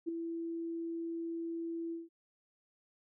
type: tone with ADSR envelope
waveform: sine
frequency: 333 Hz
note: E4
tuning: 18 cents sharp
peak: -30 dBFS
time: 0.06-2.09 s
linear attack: 26 ms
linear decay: 6 ms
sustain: -6 dB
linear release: 170 ms
effects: none